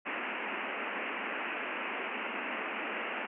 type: band-pass noise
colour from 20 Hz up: white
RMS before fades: -37 dBFS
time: 0.05-3.27 s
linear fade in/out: 20 ms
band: 200 to 2800 Hz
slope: 96 dB/octave
effects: none